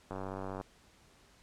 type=click train; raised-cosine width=1 ms; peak=-26 dBFS; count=49; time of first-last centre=0.11-0.612 s; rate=95.7 Hz; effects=pink hiss -63 dBFS RMS until 1.42 s + low-pass 9000 Hz 12 dB/octave